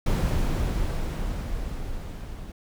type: noise with level ramp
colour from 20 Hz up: brown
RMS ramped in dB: -21 to -37 dBFS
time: 0.06-2.52 s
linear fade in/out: 5 ms
effects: none